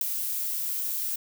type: noise with ADSR envelope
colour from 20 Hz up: violet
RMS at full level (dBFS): -20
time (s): 0.01-1.16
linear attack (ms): 3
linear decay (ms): 7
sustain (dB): -10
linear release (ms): 6
effects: none